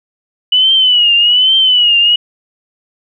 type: tone with vibrato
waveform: sine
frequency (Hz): 2960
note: F#7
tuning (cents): 0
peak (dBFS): -6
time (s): 0.52-2.16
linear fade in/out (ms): 5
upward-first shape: triangle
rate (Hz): 1.2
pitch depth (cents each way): 110
effects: none